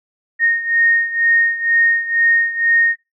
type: beating tone pair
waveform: sine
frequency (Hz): 1851 / 1853.1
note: A#6 / A#6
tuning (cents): -13 / -11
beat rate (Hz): 2.1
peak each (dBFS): -14 / -18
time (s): 0.39-2.96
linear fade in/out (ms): 50
effects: noise-tail reverb RT60 0.2 s tail -19 dB re dry